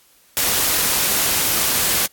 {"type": "noise", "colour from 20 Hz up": "white", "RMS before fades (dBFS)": -18, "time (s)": [0.37, 2.06], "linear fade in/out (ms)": 0, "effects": ["white hiss -54 dBFS RMS until 2.12 s", "AAC 64 kbps"]}